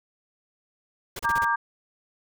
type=noise bursts; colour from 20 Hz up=pink; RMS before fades=-35 dBFS; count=5; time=1.16-1.449 s; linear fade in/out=5 ms; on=33 ms; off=31 ms
type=chord; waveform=sine; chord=G minor; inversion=first; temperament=equal with one note detuned; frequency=932.3 / 1174.7 / 1600.9 Hz; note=Bb5 / D6 / G6; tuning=0 / 0 / +36 cents; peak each=-25 / -26 / -25 dBFS; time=1.24-1.56 s; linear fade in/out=10 ms
effects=none